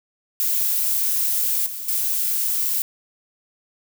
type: noise with level steps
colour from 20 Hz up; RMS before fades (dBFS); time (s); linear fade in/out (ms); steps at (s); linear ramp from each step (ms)
violet; -21 / -31 / -22; 0.4-2.82; 0; 1.66 / 1.88; 5
effects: none